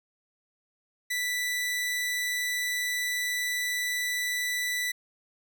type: tone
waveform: sawtooth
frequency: 1975.5 Hz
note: B6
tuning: in tune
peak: -24 dBFS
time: 1.1-4.92 s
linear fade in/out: 10 ms
effects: none